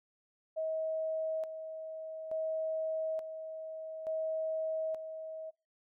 sine tone with tremolo, 637 Hz, D#5, 41 cents sharp, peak -32 dBFS, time 0.56-5.51 s, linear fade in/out 20 ms, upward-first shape square, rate 0.57 Hz, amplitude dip 60%, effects noise-tail reverb RT60 0.3 s tail -25 dB re dry

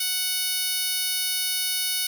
10% pulse tone with high-pass filter, 740 Hz, F#5, in tune, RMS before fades -26 dBFS, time 0-2.07 s, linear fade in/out 5 ms, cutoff 4400 Hz, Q 0.51, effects none

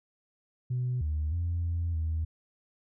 sine tone with pitch steps, 125 / 76.2 / 85.7 / 84.8 / 80 Hz, B2 / D#2 / F2 / E2 / D#2, +21 / -36 / -32 / +50 / +49 cents, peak -26 dBFS, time 0.7-2.25 s, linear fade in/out 10 ms, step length 310 ms, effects tanh soft clip ceiling -24 dBFS

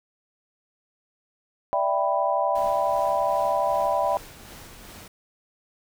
sine chord, E minor seventh, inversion third, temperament equal, 587.3 / 659.3 / 784 / 987.8 Hz, D5 / E5 / G5 / B5, 0 / 0 / 0 / 0 cents, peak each -26 dBFS, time 1.73-4.17 s, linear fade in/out 0 ms
pink noise with tremolo, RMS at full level -43 dBFS, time 2.55-5.08 s, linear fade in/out 5 ms, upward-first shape sine, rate 2.6 Hz, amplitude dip 30%
effects none

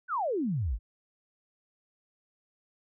sine exponential sweep, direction down, 1576 to 44.77 Hz, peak -27 dBFS, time 0.08-0.79 s, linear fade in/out 50 ms, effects none

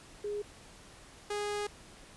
sine / sawtooth tone pair in turn, 413.1 / 413.1 Hz, G#4 / G#4, -9 / -9 cents, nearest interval unison, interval 0 cents, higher neither, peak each -33 / -29 dBFS, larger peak second, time 0.24-0.42 / 1.3-1.67 s, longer second, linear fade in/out 5 ms, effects pink hiss -54 dBFS RMS until 2.16 s + resampled to 24000 Hz

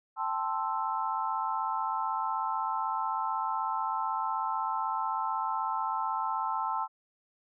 sine chord, A minor seventh, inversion third, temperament equal, 784 / 880 / 1046.5 / 1318.5 Hz, G5 / A5 / C6 / E6, 0 / 0 / 0 / 0 cents, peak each -38 / -32 / -34 / -35 dBFS, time 0.16-6.88 s, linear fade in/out 50 ms, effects none

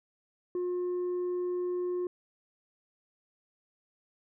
sine tone with tanh clipping, 357.9 Hz, F4, 42 cents sharp, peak -30 dBFS, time 0.55-2.07 s, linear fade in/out 2 ms, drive 2 dB, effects none

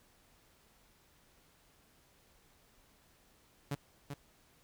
sawtooth tone with echo, 142.2 Hz, C#3, 45 cents sharp, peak -30 dBFS, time 3.71-3.75 s, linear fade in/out 5 ms, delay 390 ms, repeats 1, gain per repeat -6 dB, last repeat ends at 4.14 s, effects pink hiss -67 dBFS RMS until 4.63 s

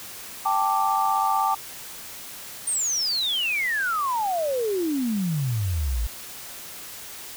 sine chord, G suspended second, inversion none, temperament equal, 784 / 880 / 1174.7 Hz, G5 / A5 / D6, 0 / 0 / 0 cents, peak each -24 / -24 / -24 dBFS, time 0.45-1.55 s, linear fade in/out 10 ms
sine exponential sweep, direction down, 9000 to 51.91 Hz, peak -22 dBFS, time 2.67-6.07 s, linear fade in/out 5 ms
effects white hiss -39 dBFS RMS until 7.36 s

